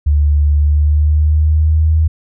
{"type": "tone with pitch glide", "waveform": "sine", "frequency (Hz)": [73.42, 79.15], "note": ["D2", "D#2"], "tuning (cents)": [0, 30], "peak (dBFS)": -8, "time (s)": [0.06, 2.08], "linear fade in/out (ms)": 10, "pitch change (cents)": 130, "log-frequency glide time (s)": [0.55, 1.97], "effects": []}